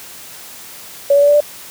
sine tone with pitch steps, 564 / 570.2 / 576.5 / 582.9 / 589.3 Hz, C#5 / C#5 / D5 / D5 / D5, +30 / +49 / -32 / -13 / +6 cents, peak -7 dBFS, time 1.1-1.405 s, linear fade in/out 5 ms, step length 61 ms, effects white hiss -35 dBFS RMS until 1.7 s + high-pass 60 Hz 12 dB/octave

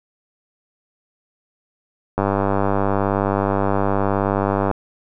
click train, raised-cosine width 1 ms, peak -5 dBFS, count 252, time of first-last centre 2.18-4.713 s, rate 99.1 Hz, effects none

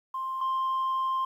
sine tone pair in turn, 1052 / 1052 Hz, C6 / C6, +9 / +9 cents, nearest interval unison, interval 0 cents, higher neither, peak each -29 / -23 dBFS, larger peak second, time 0.14-0.41 / 0.41-1.25 s, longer second, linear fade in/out 5 ms, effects tanh soft clip ceiling -24 dBFS + 10-bit

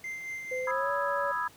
triangle tone with tremolo, 2086 Hz, C7, 6 cents flat, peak -32 dBFS, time 0.04-0.71 s, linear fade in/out 2 ms, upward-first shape sine, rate 4.4 Hz, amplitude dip 40%
sine tone with pitch glide, 510 to 565.9 Hz, C5 to C#5, -44 to +36 cents, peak -31 dBFS, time 0.51-1.32 s, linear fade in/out 10 ms, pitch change +180 cents, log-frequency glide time 0.63-0.91 s
sine chord, E major seventh, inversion second, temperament equal, 987.8 / 1244.5 / 1318.5 / 1661.2 Hz, B5 / D#6 / E6 / G#6, 0 / 0 / 0 / 0 cents, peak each -32 / -35 / -36 / -34 dBFS, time 0.67-1.48 s, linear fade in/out 5 ms
effects pink hiss -55 dBFS RMS until 1.56 s + high-pass 80 Hz 12 dB/octave

